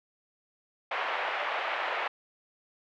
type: band-pass noise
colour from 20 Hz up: pink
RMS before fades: -32 dBFS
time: 0.91-2.08 s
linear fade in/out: 5 ms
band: 590 to 2700 Hz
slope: 24 dB/octave
effects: none